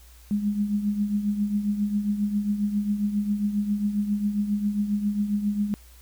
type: tone with tremolo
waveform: sine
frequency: 206.1 Hz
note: G#3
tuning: 13 cents flat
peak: -19 dBFS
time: 0.31-5.74 s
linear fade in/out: 0 ms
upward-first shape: triangle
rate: 7.4 Hz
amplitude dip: 70%
effects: added 60 Hz sine -48 dBFS peak until 6.01 s + white hiss -55 dBFS RMS until 6.01 s